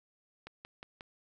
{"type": "click train", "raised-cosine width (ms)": 0.3, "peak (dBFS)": -29, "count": 4, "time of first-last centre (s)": [0.47, 1.009], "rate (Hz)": 5.57, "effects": []}